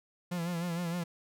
45% pulse tone with vibrato, 172 Hz, F3, 26 cents flat, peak -32 dBFS, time 0.31-1.04 s, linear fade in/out 10 ms, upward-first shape sine, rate 6.5 Hz, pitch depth 63 cents each way, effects none

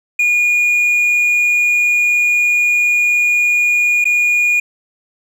triangle tone with dropouts, 2439 Hz, D#7, 35 cents flat, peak -9 dBFS, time 0.19-4.6 s, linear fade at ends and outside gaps 5 ms, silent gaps 4.043-4.053 s, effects none

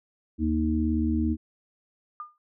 harmonic tone, 78 Hz, D#2, 5 cents sharp, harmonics 1 / 3 / 4, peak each -27 / -26 / -27 dBFS, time 0.38-1.37 s, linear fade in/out 50 ms
sine tone with exponential decay, 1210 Hz, D#6, 49 cents flat, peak -31 dBFS, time 2.2-2.38 s, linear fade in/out 1 ms, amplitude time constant 37 ms
effects none

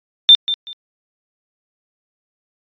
sine tone with echo, 3583 Hz, A7, 31 cents sharp, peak -3 dBFS, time 0.29-0.35 s, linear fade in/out 0 ms, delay 190 ms, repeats 2, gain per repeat -13 dB, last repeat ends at 0.73 s, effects resampled to 11025 Hz

